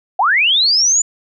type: linear sweep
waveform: sine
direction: up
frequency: 687 to 7080 Hz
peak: -10 dBFS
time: 0.19-1.02 s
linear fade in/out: 5 ms
effects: none